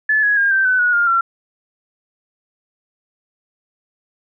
sine tone with pitch steps, 1729 / 1671.1 / 1615.1 / 1561 / 1508.7 / 1458.1 / 1409.3 / 1362 Hz, A6 / G#6 / G#6 / G6 / F#6 / F#6 / F6 / F6, -31 / +10 / -49 / -8 / +33 / -26 / +15 / -44 cents, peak -12 dBFS, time 0.09-1.21 s, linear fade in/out 5 ms, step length 140 ms, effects none

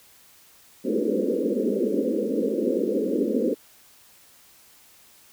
white band-pass noise, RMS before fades -24 dBFS, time 0.84-3.55 s, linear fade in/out 20 ms, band 200 to 530 Hz, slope 96 dB/octave, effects white hiss -54 dBFS RMS until 5.32 s

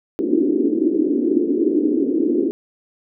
pink band-pass noise, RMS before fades -18 dBFS, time 0.19-2.51 s, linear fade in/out 0 ms, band 270 to 380 Hz, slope 48 dB/octave, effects none

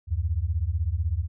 sine beating tone pair, 74.4 / 90.4 Hz, D2 / F#2, +23 / -40 cents, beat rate 16 Hz, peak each -26 dBFS, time 0.07-1.28 s, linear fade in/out 50 ms, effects none

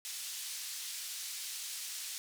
pink band-pass noise, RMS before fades -42 dBFS, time 0.05-2.18 s, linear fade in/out 0 ms, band 4000 to 12000 Hz, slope 12 dB/octave, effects none

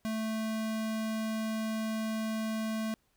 square tone, 220 Hz, A3, in tune, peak -32 dBFS, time 0.05-2.94 s, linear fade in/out 0 ms, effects pink hiss -73 dBFS RMS until 3.16 s

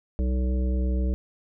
harmonic tone with a mistuned harmonic, 63.1 Hz, B1, 38 cents sharp, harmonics 1 / 3 / 5 / 7 / 9, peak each -22 / -32 / -36 / -39 / -41 dBFS, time 0.19-1.14 s, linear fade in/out 0 ms, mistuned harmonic 3, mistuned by +40 cents, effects none

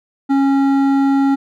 sine tone with hard clipping, 274.6 Hz, C#4, 16 cents flat, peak -13 dBFS, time 0.29-1.36 s, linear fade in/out 20 ms, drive 10 dB, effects none

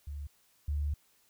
sine tone pair in turn, 72.1 / 73.06 Hz, D2 / D2, -31 / -8 cents, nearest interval unison, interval 23 cents, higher second, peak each -37 / -29 dBFS, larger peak second, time 0.07-0.27 / 0.68-0.94 s, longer second, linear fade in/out 5 ms, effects white hiss -68 dBFS RMS until 1.29 s

